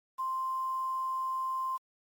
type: tone with quantisation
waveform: sine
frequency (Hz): 1046.5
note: C6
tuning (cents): 0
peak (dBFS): -30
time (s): 0.18-1.78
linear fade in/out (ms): 20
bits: 9
effects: MP3 96 kbps